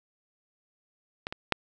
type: clicks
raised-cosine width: 0.3 ms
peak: -16 / -19 / -6 dBFS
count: 3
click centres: 1.269 / 1.325 / 1.523 s
effects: none